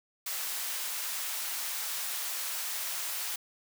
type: high-pass noise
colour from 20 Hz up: white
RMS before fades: -35 dBFS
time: 0.26-3.36 s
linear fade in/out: 5 ms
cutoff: 790 Hz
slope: 12 dB/octave
effects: none